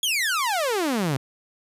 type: exponential sweep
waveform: sawtooth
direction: down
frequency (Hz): 3396 to 125.5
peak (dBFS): -18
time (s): 0.03-1.17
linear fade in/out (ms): 2
effects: resampled to 32000 Hz + 10-bit